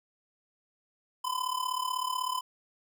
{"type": "tone with amplitude modulation", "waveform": "square", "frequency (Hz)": 1014, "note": "B5", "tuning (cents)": 45, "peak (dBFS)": -27, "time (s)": [1.24, 2.41], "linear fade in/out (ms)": 10, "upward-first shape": "sine", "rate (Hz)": 36.1, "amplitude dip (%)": 80, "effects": []}